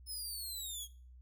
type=linear sweep; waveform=15% pulse; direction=down; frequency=5220 to 3234 Hz; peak=-34 dBFS; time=0.06-0.88 s; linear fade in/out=50 ms; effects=noise-tail reverb RT60 0.4 s tail -18 dB re dry + added 62 Hz sine -53 dBFS peak until 1.21 s